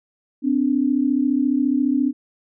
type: tone pair together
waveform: sine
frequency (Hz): 255.4 / 289.9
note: C4 / D4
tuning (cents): -42 / -22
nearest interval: major second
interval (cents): 220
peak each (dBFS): -19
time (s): 0.42-2.13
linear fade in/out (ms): 50
effects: none